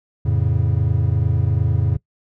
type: chord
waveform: triangle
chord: F augmented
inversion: none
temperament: equal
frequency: 87.31 / 110 / 138.59 Hz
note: F2 / A2 / C#3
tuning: 0 / 0 / 0 cents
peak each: -18 / -17 / -19 dBFS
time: 0.25-1.97 s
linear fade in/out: 10 ms
effects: noise-tail reverb RT60 0.1 s tail -22 dB re dry